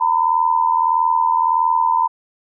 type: tone pair together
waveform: sine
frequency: 918.4 / 1000 Hz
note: A#5 / B5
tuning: -26 / +21 cents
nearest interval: minor second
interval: 147 cents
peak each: -16 / -16 dBFS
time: 0-2.08 s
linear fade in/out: 20 ms
effects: none